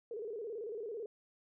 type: tone with vibrato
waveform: sine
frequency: 440 Hz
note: A4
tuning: in tune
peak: -39 dBFS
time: 0.11-1.06 s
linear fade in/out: 2 ms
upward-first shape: square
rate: 18 Hz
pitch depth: 110 cents each way
effects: none